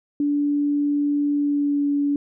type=tone with pitch glide; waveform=sine; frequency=289.6 to 286.3 Hz; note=D4 to D4; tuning=-24 to -44 cents; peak=-18 dBFS; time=0.2-2.16 s; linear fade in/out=2 ms; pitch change=-20 cents; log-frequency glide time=1.34-1.88 s; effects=none